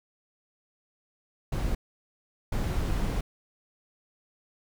brown noise bursts at uneven times, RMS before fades -28 dBFS, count 2, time 1.52-1.75 / 2.52-3.21 s, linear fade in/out 5 ms, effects none

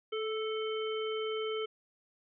harmonic tone with a mistuned harmonic, 440 Hz, A4, in tune, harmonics 1 / 3 / 5 / 7, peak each -33 / -42 / -46 / -42 dBFS, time 0.12-1.66 s, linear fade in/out 10 ms, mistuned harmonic 1, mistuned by -16 cents, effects none

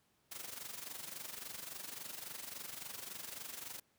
white noise with amplitude modulation, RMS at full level -44 dBFS, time 0.31-3.8 s, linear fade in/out 10 ms, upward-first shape sine, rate 23.6 Hz, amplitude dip 70%, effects pink hiss -75 dBFS RMS until 3.98 s + high-pass 80 Hz 12 dB/octave

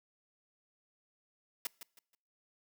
white noise with echo, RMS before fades -36 dBFS, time 1.65-1.67 s, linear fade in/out 2 ms, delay 160 ms, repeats 3, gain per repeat -11 dB, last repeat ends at 2.15 s, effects noise-tail reverb RT60 0.7 s tail -26 dB re dry

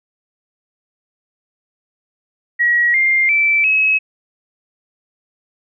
sine tone with pitch steps, 1911 / 2108 / 2326 / 2566 Hz, A#6 / C7 / D7 / E7, +43 / +12 / -17 / -47 cents, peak -11 dBFS, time 2.59-3.99 s, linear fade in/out 20 ms, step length 350 ms, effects none

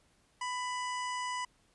harmonic tone with a mistuned harmonic, 996 Hz, B5, 14 cents sharp, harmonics 1 / 2 / 3 / 5 / 6 / 7 / 8 / 9, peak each -35 / -41 / -45 / -49 / -51 / -52 / -53 / -54 dBFS, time 0.41-1.45 s, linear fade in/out 5 ms, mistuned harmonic 3, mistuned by -22 cents, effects pink hiss -69 dBFS RMS until 1.74 s + resampled to 24000 Hz

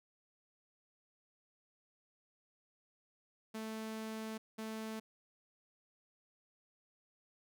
sawtooth tone bursts at uneven times, 220 Hz, A3, in tune, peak -37 dBFS, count 2, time 3.54-4.38 / 4.58-5 s, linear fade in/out 10 ms, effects none

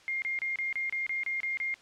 sine tone bursts, 2121 Hz, C7, 23 cents sharp, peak -29 dBFS, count 10, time 0.08-1.741 s, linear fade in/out 0 ms, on 140 ms, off 29 ms, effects white hiss -57 dBFS RMS until 1.81 s + low-pass 5000 Hz 12 dB/octave

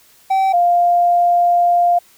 triangle / sine tone pair in turn, 770 / 699.4 Hz, G5 / F5, -31 / +2 cents, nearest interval major second, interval 167 cents, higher first, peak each -10 dBFS, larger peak neither, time 0.3-0.53 / 0.53-1.99 s, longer second, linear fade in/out 10 ms, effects white hiss -50 dBFS RMS until 2.17 s

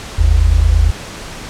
sine tone pair together, 49.45 / 78.5 Hz, G1 / D#2, +16 / +16 cents, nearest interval minor sixth, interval 800 cents, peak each -10 dBFS, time 0.18-0.91 s, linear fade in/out 10 ms, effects pink hiss -29 dBFS RMS until 1.49 s + low-pass 8000 Hz 12 dB/octave

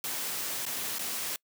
white noise with dropouts, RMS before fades -34 dBFS, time 0.04-1.36 s, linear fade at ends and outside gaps 1 ms, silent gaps 0.653-0.664 / 0.985-0.993 s, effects noise-tail reverb RT60 0.1 s tail -26 dB re dry + high-pass 150 Hz 12 dB/octave

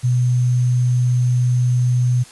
sine tone with sample-and-hold, 123.47 Hz, B2, in tune, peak -13 dBFS, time 0.03-2.24 s, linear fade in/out 20 ms, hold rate 6300 Hz, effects white hiss -43 dBFS RMS until 2.31 s + resampled to 24000 Hz

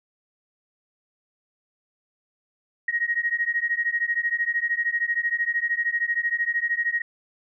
sine beating tone pair, 1877 / 1890 Hz, A#6 / A#6, +11 / +23 cents, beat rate 13 Hz, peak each -25 dBFS, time 2.88-7.02 s, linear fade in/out 5 ms, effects none

